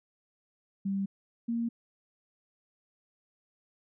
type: tone pair in turn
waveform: sine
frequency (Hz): 196 / 232.9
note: G3 / A#3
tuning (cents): 0 / -1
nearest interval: minor third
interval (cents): 299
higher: second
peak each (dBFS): -28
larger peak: neither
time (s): 0.85-1.06 / 1.48-1.69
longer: neither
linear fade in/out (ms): 10
effects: none